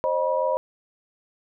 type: tone cluster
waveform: sine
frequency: 528 / 615 / 970 Hz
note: C5 / D#5 / B5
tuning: +16 / -20 / -31 cents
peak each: -24 / -25 / -26 dBFS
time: 0.04-0.57 s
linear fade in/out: 0 ms
effects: none